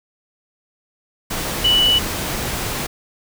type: tone in noise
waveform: sine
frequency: 2960 Hz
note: F#7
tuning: in tune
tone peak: -12 dBFS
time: 1.64-1.99 s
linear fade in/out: 10 ms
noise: pink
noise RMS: -24 dBFS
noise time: 1.3-2.87 s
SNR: +9 dB
effects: none